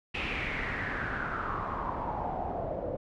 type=noise with low-pass filter sweep; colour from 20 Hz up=pink; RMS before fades=-34 dBFS; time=0.14-2.97 s; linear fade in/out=10 ms; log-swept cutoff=2700 to 560 Hz; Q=5; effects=none